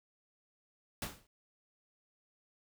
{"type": "noise with exponential decay", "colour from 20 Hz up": "pink", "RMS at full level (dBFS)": -35, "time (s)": [1.02, 1.27], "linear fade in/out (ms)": 2, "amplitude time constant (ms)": 53, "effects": []}